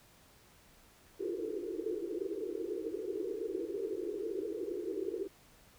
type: band-pass noise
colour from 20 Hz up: white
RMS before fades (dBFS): -38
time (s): 1.19-5.28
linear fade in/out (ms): 20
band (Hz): 320 to 460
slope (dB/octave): 96
effects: pink hiss -62 dBFS RMS until 5.78 s